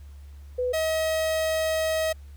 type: tone pair in turn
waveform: sine / 45% pulse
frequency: 498.9 / 636.8 Hz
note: B4 / D#5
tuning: +17 / +40 cents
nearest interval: major third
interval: 423 cents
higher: second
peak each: -23 dBFS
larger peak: neither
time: 0.58-0.73 / 0.73-2.13 s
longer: second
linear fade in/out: 10 ms
effects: added 71 Hz sine -41 dBFS peak until 2.36 s + pink hiss -61 dBFS RMS until 2.36 s